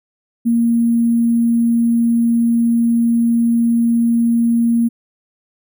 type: tone with sample-and-hold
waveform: sine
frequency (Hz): 233.1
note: A#3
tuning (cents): 0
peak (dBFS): -11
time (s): 0.45-4.89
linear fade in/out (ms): 20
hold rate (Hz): 11025
effects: none